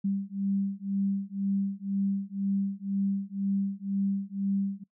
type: beating tone pair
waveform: sine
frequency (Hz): 196 / 198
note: G3 / G3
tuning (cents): 0 / +18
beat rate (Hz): 2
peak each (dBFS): -30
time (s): 0.04-4.84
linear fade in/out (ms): 10
effects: noise-tail reverb RT60 0.1 s tail -22 dB re dry